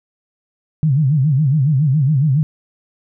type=tone with vibrato; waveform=sine; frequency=142.9 Hz; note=D3; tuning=47 cents flat; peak=-11 dBFS; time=0.83-2.43 s; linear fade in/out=0 ms; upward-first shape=sine; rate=7.2 Hz; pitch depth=190 cents each way; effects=none